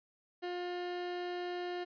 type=tone; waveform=30% pulse; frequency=355.3 Hz; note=F4; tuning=30 cents sharp; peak=-34 dBFS; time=0.42-1.85 s; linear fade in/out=20 ms; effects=resampled to 11025 Hz